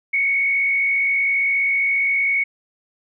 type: tone with frequency modulation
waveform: sine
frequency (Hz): 2217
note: C#7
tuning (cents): 0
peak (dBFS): -16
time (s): 0.13-2.44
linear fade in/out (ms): 10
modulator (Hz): 55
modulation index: 0.75
effects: none